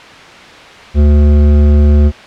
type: tone with hard clipping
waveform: triangle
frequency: 73.42 Hz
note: D2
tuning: in tune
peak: -6 dBFS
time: 0.94-2.12 s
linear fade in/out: 50 ms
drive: 16 dB
effects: white hiss -33 dBFS RMS until 2.26 s + low-pass 3000 Hz 12 dB/octave